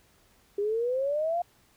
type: exponential sweep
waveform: sine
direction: up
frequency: 398.8 to 712 Hz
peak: -25 dBFS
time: 0.58-1.42 s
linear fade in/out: 5 ms
effects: pink hiss -63 dBFS RMS until 1.76 s